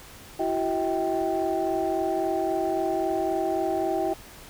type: tone cluster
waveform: sine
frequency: 333.3 / 377 / 642 / 782 Hz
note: E4 / F#4 / E5 / G5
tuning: +19 / +32 / -46 / -4 cents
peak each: -28 dBFS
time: 0.39-4.14 s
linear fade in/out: 10 ms
effects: tanh soft clip ceiling -16 dBFS + pink hiss -46 dBFS RMS until 4.49 s